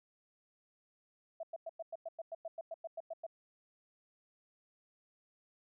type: tone bursts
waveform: sine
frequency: 659 Hz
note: E5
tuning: 1 cent flat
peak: -39 dBFS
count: 15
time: 1.4-3.266 s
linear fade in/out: 5 ms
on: 32 ms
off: 99 ms
effects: none